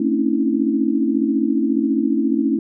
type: tone cluster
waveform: sine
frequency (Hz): 224.6 / 269.8 / 284.4 / 326.2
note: A3 / C#4 / C#4 / E4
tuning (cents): +36 / -47 / +45 / -18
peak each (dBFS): -21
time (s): 0-2.59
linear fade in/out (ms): 5
effects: none